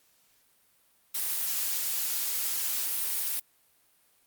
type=noise; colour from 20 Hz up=blue; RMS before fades=-30 dBFS; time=1.14-3.4 s; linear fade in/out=10 ms; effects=white hiss -66 dBFS RMS until 4.26 s + Opus 48 kbps